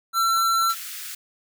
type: tone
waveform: square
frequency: 1348 Hz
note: E6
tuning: 38 cents sharp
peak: -19 dBFS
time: 0.13-0.75 s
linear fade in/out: 50 ms
type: high-pass noise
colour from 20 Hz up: white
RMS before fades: -35 dBFS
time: 0.69-1.15 s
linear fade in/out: 5 ms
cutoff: 1300 Hz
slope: 48 dB/octave
effects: none